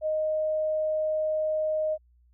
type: tone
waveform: sine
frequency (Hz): 621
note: D#5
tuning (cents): -3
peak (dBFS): -24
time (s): 0.01-1.98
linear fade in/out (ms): 50
effects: added 60 Hz sine -58 dBFS peak until 2.33 s